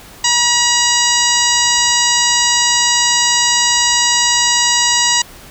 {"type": "harmonic tone", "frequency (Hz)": 960, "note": "B5", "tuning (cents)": -49, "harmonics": [1, 2, 3, 4, 5, 6, 7, 8], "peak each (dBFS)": [-19, -19, -19, -19, -19, -19, -19, -19], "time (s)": [0.24, 5.22], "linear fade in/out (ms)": 5, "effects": ["pink hiss -38 dBFS RMS until 5.5 s"]}